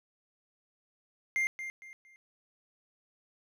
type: tone with echo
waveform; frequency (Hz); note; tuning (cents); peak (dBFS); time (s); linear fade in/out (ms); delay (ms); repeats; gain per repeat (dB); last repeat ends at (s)
triangle; 2105; C7; +10; -25; 1.36-1.47; 0; 230; 3; -10; 2.16
effects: none